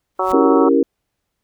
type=noise with exponential growth; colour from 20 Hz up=pink; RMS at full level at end=-30 dBFS; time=0.15-0.32 s; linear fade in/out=2 ms; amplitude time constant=35 ms
type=harmonic tone; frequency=186.9 Hz; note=F#3; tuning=18 cents sharp; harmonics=2 / 3 / 4 / 5 / 6 / 7; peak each=-23 / -23 / -23 / -23 / -23 / -23 dBFS; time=0.19-0.69 s; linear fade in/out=5 ms
type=chord; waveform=sine; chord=C# diminished seventh; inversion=none; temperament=equal; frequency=277.2 / 329.6 / 392 / 466.2 Hz; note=C#4 / E4 / G4 / Bb4; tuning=0 / 0 / 0 / 0 cents; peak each=-15 / -17 / -18 / -16 dBFS; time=0.33-0.83 s; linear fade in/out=5 ms
effects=pink hiss -75 dBFS RMS until 1.43 s